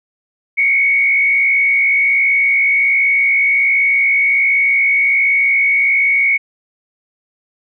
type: tone with frequency modulation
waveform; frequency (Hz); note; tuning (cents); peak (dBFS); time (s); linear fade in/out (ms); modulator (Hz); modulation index
sine; 2218; C#7; 0; -10; 0.57-6.38; 20; 61.3; 0.93
effects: none